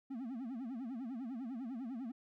triangle tone with vibrato, 246.9 Hz, B3, in tune, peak -38 dBFS, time 0.1-2.12 s, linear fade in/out 10 ms, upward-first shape sine, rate 10 Hz, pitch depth 200 cents each way, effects none

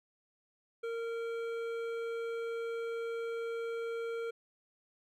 triangle tone with hard clipping, 461.1 Hz, A#4, 19 cents flat, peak -37 dBFS, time 0.83-4.31 s, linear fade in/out 10 ms, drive 15 dB, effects none

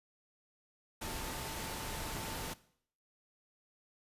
sine tone in noise, 890 Hz, A5, 20 cents sharp, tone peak -50 dBFS, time 1.01-2.54 s, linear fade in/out 10 ms, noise pink, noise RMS -41 dBFS, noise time 1.01-2.54 s, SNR -12 dB, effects noise-tail reverb RT60 0.6 s tail -18 dB re dry + resampled to 32000 Hz

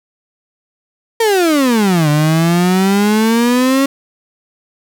35% pulse exponential two-way sweep, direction down then up, 467.6 to 146.83 to 276.8 Hz, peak -8 dBFS, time 1.2-3.86 s, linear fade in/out 5 ms, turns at 2.09 s, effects none

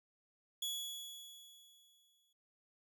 sawtooth tone with exponential decay, 3375 Hz, G#7, 27 cents sharp, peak -33 dBFS, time 0.62-2.33 s, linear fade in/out 5 ms, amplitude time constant 370 ms, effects noise-tail reverb RT60 0.1 s tail -21 dB re dry

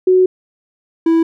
sine / triangle tone pair in turn, 370 / 328.7 Hz, F#4 / E4, 0 / -5 cents, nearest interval major second, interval 205 cents, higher first, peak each -7 dBFS, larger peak neither, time 0.07-0.26 / 1.06-1.23 s, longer first, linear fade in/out 5 ms, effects none

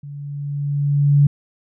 sine tone with level ramp, 143.3 Hz, D3, 42 cents flat, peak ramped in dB -31 to -8 dBFS, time 0.03-1.27 s, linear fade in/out 5 ms, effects none

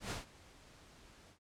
pink noise with ADSR envelope, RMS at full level -39 dBFS, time 0-1.39 s, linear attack 110 ms, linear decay 140 ms, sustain -21 dB, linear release 91 ms, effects low-pass 8000 Hz 12 dB/octave

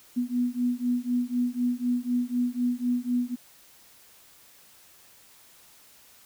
sine beating tone pair, 243.2 / 247.2 Hz, B3 / B3, -26 / +2 cents, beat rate 4 Hz, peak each -27 dBFS, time 0.16-3.36 s, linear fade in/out 20 ms, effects white hiss -55 dBFS RMS until 6.25 s

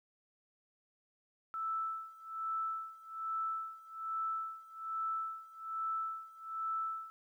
sine tone with tremolo, 1318.5 Hz, E6, in tune, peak -33 dBFS, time 1.54-7.1 s, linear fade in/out 0 ms, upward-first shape sine, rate 1.2 Hz, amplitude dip 90%, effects 12-bit

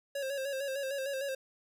square tone with vibrato, 545 Hz, C#5, 29 cents flat, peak -34 dBFS, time 0.15-1.35 s, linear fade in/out 5 ms, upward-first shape square, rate 6.6 Hz, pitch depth 49 cents each way, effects none

